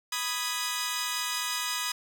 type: chord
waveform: 10% pulse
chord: G# minor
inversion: first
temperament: equal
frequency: 987.8 / 1244.5 / 1661.2 Hz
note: B5 / D#6 / G#6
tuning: 0 / 0 / 0 cents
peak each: -25 / -25 / -26 dBFS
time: 0.12-1.92 s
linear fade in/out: 5 ms
effects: none